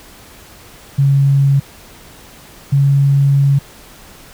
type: tone pair in turn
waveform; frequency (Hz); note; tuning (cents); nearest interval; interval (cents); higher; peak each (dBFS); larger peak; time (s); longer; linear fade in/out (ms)
sine; 138.59 / 139.38; C#3 / C#3; 0 / +10; unison; 10; second; -8; neither; 0.98-1.6 / 2.72-3.59; second; 10
effects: pink hiss -40 dBFS RMS until 4.33 s